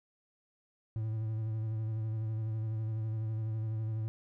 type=tone with vibrato; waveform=triangle; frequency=110 Hz; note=A2; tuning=in tune; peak=-30 dBFS; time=0.96-4.08 s; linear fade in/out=0 ms; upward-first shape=sine; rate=12 Hz; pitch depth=31 cents each way; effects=none